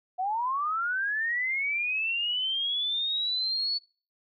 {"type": "linear sweep", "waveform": "sine", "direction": "up", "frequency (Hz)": [714, 4458], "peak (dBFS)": -26, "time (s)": [0.18, 3.79], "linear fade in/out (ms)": 20, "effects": ["noise-tail reverb RT60 0.4 s tail -25 dB re dry"]}